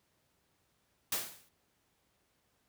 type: noise with exponential decay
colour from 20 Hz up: white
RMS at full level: -30 dBFS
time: 1.12-1.49 s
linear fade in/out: 5 ms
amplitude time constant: 79 ms
effects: pink hiss -75 dBFS RMS until 2.68 s + high-pass 60 Hz 12 dB/octave